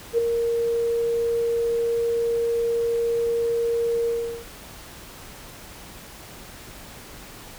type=tone with ADSR envelope; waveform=sine; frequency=466.2 Hz; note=A#4; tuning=in tune; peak=-14 dBFS; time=0.13-4.46 s; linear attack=52 ms; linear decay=5 ms; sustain=-6 dB; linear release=390 ms; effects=pink hiss -42 dBFS RMS until 7.58 s